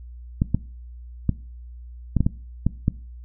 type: clicks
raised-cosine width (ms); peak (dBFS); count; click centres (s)
5; -6; 8; 0.419 / 0.546 / 1.293 / 2.167 / 2.206 / 2.265 / 2.666 / 2.881
effects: noise-tail reverb RT60 0.4 s tail -20 dB re dry + added 60 Hz sine -37 dBFS peak until 3.24 s